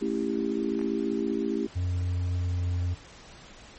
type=chord; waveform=sine; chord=A dominant seventh; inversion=none; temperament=just; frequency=220 / 275 / 330 / 396 Hz; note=A3 / C#4 / E4 / G4; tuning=0 / -14 / +2 / +18 cents; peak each=-31 dBFS; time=0.01-1.67 s; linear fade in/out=10 ms
type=clicks; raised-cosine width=0.5 ms; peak=-28 dBFS; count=2; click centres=0.792 / 0.814 s
type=tone with pitch glide; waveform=triangle; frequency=89.6 to 88.52 Hz; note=F2 to F2; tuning=+45 to +24 cents; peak=-23 dBFS; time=1.75-2.95 s; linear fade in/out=20 ms; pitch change=-21 cents; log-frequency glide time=1.94-2.83 s
effects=pink hiss -49 dBFS RMS until 3.78 s + MP3 32 kbps